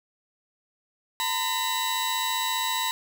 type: tone cluster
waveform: sawtooth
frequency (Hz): 913 / 1008 / 3897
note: A#5 / B5 / B7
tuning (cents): -36 / +35 / -24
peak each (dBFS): -26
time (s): 1.2-2.91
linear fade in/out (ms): 0
effects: none